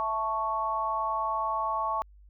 sine chord, A major, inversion second, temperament equal, 659.3 / 880 / 1108.7 Hz, E5 / A5 / C#6, 0 / 0 / 0 cents, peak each -35 / -31 / -29 dBFS, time 0-2.02 s, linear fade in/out 0 ms, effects added 50 Hz sine -51 dBFS peak until 2.29 s

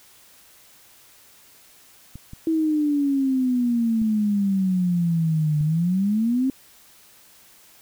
clicks, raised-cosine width 5 ms, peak -25 dBFS, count 4, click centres 2.156 / 2.334 / 4.017 / 5.609 s
sine exponential two-way sweep, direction down then up, 326.2 to 148.2 to 270.3 Hz, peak -18 dBFS, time 2.47-6.5 s, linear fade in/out 2 ms, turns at 5.61 s
effects white hiss -52 dBFS RMS until 7.81 s

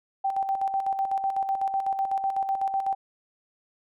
sine tone with tremolo, 779 Hz, G5, 11 cents flat, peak -22 dBFS, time 0.24-2.95 s, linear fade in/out 10 ms, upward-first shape square, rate 8 Hz, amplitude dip 55%, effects none

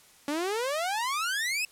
sawtooth exponential sweep, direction up, 280 to 2653 Hz, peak -24 dBFS, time 0.28-1.65 s, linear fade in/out 2 ms, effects white hiss -57 dBFS RMS until 1.71 s + low-pass 12000 Hz 12 dB/octave

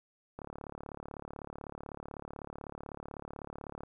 click train, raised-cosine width 1 ms, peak -28 dBFS, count 125, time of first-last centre 0.39-3.834 s, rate 36 Hz, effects 11-bit

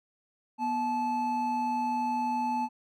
triangle tone pair together, 243.7 / 868.4 Hz, B3 / A5, -23 / -23 cents, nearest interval octave + minor seventh, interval 2200 cents, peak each -31 / -26 dBFS, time 0.58-2.69 s, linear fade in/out 50 ms, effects none

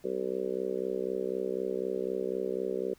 harmonic tone, 64 Hz, C2, 38 cents flat, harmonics 3 / 4 / 5 / 6 / 7 / 8 / 9, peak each -42 / -43 / -44 / -33 / -35 / -38 / -43 dBFS, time 0.04-2.94 s, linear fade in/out 5 ms, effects pink hiss -62 dBFS RMS until 2.98 s

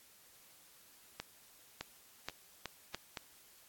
accelerating click train, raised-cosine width 0.2 ms, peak -22 dBFS, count 6, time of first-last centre 1.2-3.172 s, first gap 610 ms, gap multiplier 0.78, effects white hiss -62 dBFS RMS until 3.68 s + AAC 64 kbps

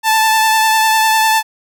sawtooth tone with vibrato, 880 Hz, A5, in tune, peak -6 dBFS, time 0.03-1.43 s, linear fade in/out 50 ms, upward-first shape sine, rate 10 Hz, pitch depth 18 cents each way, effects none

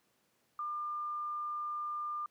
sine tone, 1200 Hz, D6, 37 cents sharp, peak -35 dBFS, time 0.59-2.26 s, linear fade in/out 2 ms, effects pink hiss -74 dBFS RMS until 2.3 s + high-pass 150 Hz 12 dB/octave

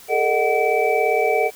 sine tone cluster, 417.8 / 455.3 / 615 / 743 / 2309 Hz, G#4 / A#4 / D#5 / F#5 / D7, +10 / -41 / -20 / +7 / -30 cents, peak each -23 / -21 / -23 / -21 / -24 dBFS, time 0.08-1.51 s, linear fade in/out 50 ms, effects white hiss -44 dBFS RMS until 1.55 s

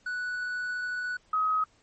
triangle / sine tone pair in turn, 1479 / 1267.1 Hz, F#6 / D#6, -1 / +31 cents, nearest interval minor third, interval 268 cents, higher first, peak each -28 / -23 dBFS, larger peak second, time 0.06-1.17 / 1.33-1.64 s, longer first, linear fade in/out 5 ms, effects pink hiss -64 dBFS RMS until 1.82 s + MP3 32 kbps

